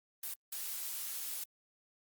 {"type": "noise bursts at uneven times", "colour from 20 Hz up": "blue", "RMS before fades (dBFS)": -40, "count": 2, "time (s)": [[0.23, 0.34], [0.52, 1.44]], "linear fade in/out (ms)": 5, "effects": ["Opus 32 kbps"]}